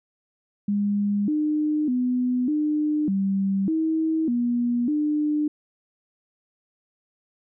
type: tone with pitch steps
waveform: sine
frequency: 203.8 / 303.1 / 249.7 / 301.7 / 194.9 / 319.4 / 240.7 / 299.8 Hz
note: G#3 / D#4 / B3 / D4 / G3 / D#4 / B3 / D4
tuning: -32 / -45 / +19 / +47 / -10 / +45 / -44 / +36 cents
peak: -20 dBFS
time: 0.68-5.48 s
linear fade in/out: 5 ms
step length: 600 ms
effects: none